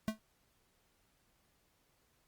square tone with exponential decay, 217.7 Hz, A3, 18 cents flat, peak -29 dBFS, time 0.08-0.19 s, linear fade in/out 0 ms, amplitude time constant 23 ms, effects pink hiss -74 dBFS RMS until 2.27 s + Opus 48 kbps

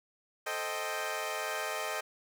15% pulse chord, A half-diminished seventh, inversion none, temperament equal, 440 / 523.3 / 622.3 / 784 Hz, A4 / C5 / Eb5 / G5, 0 / 0 / 0 / 0 cents, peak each -34 / -35 / -30 / -34 dBFS, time 0.46-2.01 s, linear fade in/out 10 ms, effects none

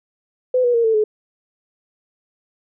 sine tone with pitch steps, 506 / 485.1 / 465.1 / 445.9 / 427.5 Hz, B4 / B4 / A#4 / A4 / A4, +42 / -31 / -4 / +23 / -50 cents, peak -13 dBFS, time 0.54-1.04 s, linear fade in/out 5 ms, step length 100 ms, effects none

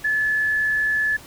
sine tone with frequency modulation, 1725 Hz, A6, 35 cents flat, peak -18 dBFS, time 0.04-1.17 s, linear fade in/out 10 ms, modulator 71 Hz, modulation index 0.27, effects pink hiss -43 dBFS RMS until 1.26 s

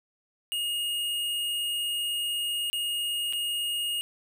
square tone with dropouts, 2858 Hz, F7, 39 cents sharp, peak -28 dBFS, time 0.52-4.01 s, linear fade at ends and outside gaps 0 ms, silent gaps 2.7-2.73 / 3.326-3.333 s, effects 10-bit

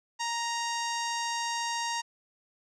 sawtooth tone with low-pass filter, 934 Hz, A#5, 3 cents sharp, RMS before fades -32 dBFS, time 0.19-2.02 s, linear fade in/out 20 ms, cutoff 6400 Hz, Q 2.6, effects none

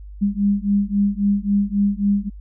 sine beating tone pair, 200 / 203.7 Hz, G3 / G#3, +35 / -33 cents, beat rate 3.7 Hz, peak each -19 dBFS, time 0.21-2.3 s, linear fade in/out 20 ms, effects added 50 Hz sine -34 dBFS peak until 2.4 s

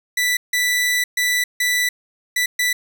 sawtooth tone bursts at uneven times, 1975.5 Hz, B6, in tune, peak -13 dBFS, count 6, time 0.17-0.37 / 0.53-1.04 / 1.17-1.44 / 1.6-1.89 / 2.36-2.46 / 2.59-2.73 s, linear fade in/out 5 ms, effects none

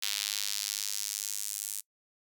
sawtooth tone with high-pass filter sweep, 102.2 Hz, G#2, 27 cents flat, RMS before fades -35 dBFS, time 0.02-1.81 s, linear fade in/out 10 ms, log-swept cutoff 3600 to 8400 Hz, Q 1.4, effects noise-tail reverb RT60 0.1 s tail -24 dB re dry

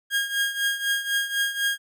30% pulse tone with tremolo, 1626 Hz, G#6, 37 cents flat, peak -17 dBFS, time 0.1-1.78 s, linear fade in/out 50 ms, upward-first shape triangle, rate 4 Hz, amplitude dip 80%, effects none

